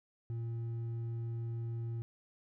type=tone with hard clipping; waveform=sine; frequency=115.8 Hz; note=A#2; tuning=11 cents flat; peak=-37 dBFS; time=0.3-2.02 s; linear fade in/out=0 ms; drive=4 dB; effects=none